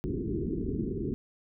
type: low-pass noise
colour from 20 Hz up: white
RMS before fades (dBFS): -32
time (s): 0.04-1.14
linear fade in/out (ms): 0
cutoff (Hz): 420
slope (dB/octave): 96
effects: none